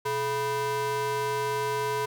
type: ring-modulated tone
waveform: square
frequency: 276.7 Hz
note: C#4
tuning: 3 cents flat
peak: -24 dBFS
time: 0.05-2.06 s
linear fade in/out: 10 ms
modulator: 705 Hz
effects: none